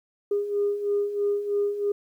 sine beating tone pair, 405.4 / 408.5 Hz, G#4 / G#4, -42 / -29 cents, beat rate 3.1 Hz, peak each -29 / -23 dBFS, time 0.31-1.92 s, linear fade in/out 5 ms, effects tanh soft clip ceiling -16 dBFS + 10-bit

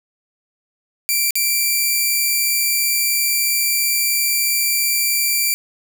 5% pulse tone with dropouts, 2349 Hz, D7, in tune, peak -6 dBFS, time 1.09-5.54 s, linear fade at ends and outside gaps 0 ms, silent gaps 1.307-1.355 s, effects none

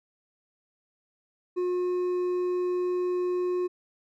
triangle tone with hard clipping, 359.8 Hz, F#4, 48 cents flat, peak -26 dBFS, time 1.56-3.68 s, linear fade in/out 20 ms, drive 7 dB, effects none

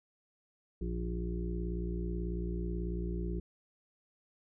harmonic tone, 58.27 Hz, A#1, in tune, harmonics 1 / 2 / 3 / 5 / 6 / 7, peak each -35 / -48 / -39 / -49 / -42 / -46 dBFS, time 0.81-3.4 s, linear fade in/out 5 ms, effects none

